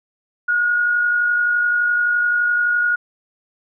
sine tone with amplitude modulation, 1442 Hz, F#6, 45 cents flat, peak -13 dBFS, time 0.48-2.96 s, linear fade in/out 10 ms, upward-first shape sine, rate 51.7 Hz, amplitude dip 35%, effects none

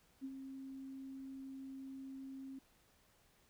sine tone with ADSR envelope, 267.8 Hz, C4, 40 cents sharp, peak -40 dBFS, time 0.21-2.59 s, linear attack 34 ms, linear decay 51 ms, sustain -6 dB, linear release 6 ms, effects pink hiss -71 dBFS RMS until 3.49 s

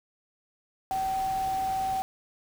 sine tone in noise, 766 Hz, G5, 40 cents flat, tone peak -26 dBFS, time 0.91-2.02 s, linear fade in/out 0 ms, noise pink, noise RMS -42 dBFS, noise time 0.91-2.02 s, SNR +13 dB, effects none

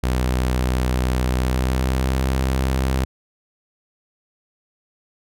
sawtooth tone with pitch glide, 63 to 65.49 Hz, B1 to C2, +35 to +2 cents, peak -14 dBFS, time 0.03-3.05 s, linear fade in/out 10 ms, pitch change +67 cents, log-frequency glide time 1.33-2.21 s, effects none

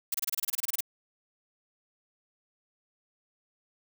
blue noise bursts, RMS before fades -29 dBFS, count 14, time 0.12-0.807 s, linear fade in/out 5 ms, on 24 ms, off 27 ms, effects none

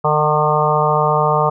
harmonic tone with a mistuned harmonic, 151.2 Hz, D#3, 49 cents flat, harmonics 1 / 3 / 4 / 5 / 6 / 7 / 8, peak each -20 / -20 / -20 / -20 / -20 / -20 / -20 dBFS, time 0.04-1.5 s, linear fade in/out 10 ms, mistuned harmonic 7, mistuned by +25 cents, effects none

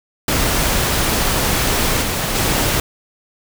pink noise with level steps, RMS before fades -17 / -20 / -17 dBFS, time 0.28-2.8 s, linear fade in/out 2 ms, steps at 2.01 / 2.34 s, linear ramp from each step 20 ms, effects none

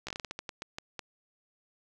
slowing click train, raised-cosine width 0.2 ms, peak -20 dBFS, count 13, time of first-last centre 0.07-0.993 s, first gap 15 ms, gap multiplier 1.27, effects none

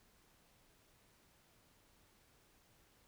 silence, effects pink hiss -70 dBFS RMS until 3.07 s

